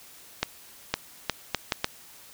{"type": "accelerating click train", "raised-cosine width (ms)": 0.2, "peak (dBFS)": -6, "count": 6, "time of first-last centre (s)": [0.43, 1.844], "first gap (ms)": 510, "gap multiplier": 0.7, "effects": ["white hiss -50 dBFS RMS until 2.33 s"]}